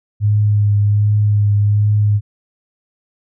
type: tone with vibrato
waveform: sine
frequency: 103.83 Hz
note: G#2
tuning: in tune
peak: -10 dBFS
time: 0.2-2.21 s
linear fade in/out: 50 ms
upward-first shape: triangle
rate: 1.3 Hz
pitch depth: 22 cents each way
effects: none